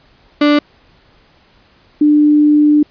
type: tone pair in turn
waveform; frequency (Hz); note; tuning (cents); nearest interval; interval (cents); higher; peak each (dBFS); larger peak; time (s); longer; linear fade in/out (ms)
35% pulse / sine; 293.7 / 297.8; D4 / D4; 0 / +24; unison; 24; second; -6; neither; 0.41-0.59 / 2.01-2.83; second; 5
effects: pink hiss -50 dBFS RMS until 2.9 s + resampled to 11025 Hz